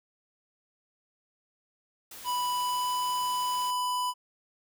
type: noise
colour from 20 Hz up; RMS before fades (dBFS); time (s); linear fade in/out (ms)
white; -45; 2.11-3.71; 5
type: tone with pitch glide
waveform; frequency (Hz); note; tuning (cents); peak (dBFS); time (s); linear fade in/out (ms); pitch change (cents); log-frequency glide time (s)
square; 987.8 to 994.7; B5 to B5; 0 to +12; -28; 2.24-4.14; 50; +12; 2.45-2.94
effects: none